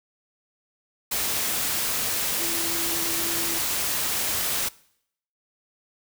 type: tone in noise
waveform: sine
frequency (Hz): 335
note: E4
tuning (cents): +28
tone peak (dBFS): -34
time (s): 2.39-3.59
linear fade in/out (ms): 10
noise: white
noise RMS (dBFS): -26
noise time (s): 1.11-4.69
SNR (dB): -11
effects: noise-tail reverb RT60 0.7 s tail -22 dB re dry